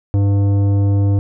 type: tone with tanh clipping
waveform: sine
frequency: 100 Hz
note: G2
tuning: 35 cents sharp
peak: -13 dBFS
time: 0.14-1.19 s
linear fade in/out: 0 ms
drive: 12 dB
effects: none